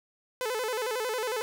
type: tone with vibrato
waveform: sawtooth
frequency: 469.2 Hz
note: A#4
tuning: 11 cents sharp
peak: -25 dBFS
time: 0.41-1.42 s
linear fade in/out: 0 ms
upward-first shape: square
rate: 11 Hz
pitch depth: 130 cents each way
effects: none